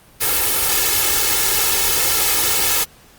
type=noise with comb filter; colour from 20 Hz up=white; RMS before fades=-17 dBFS; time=0.2-2.85 s; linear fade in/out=20 ms; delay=2.3 ms; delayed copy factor=+0.85; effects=pink hiss -48 dBFS RMS until 3.18 s + Opus 32 kbps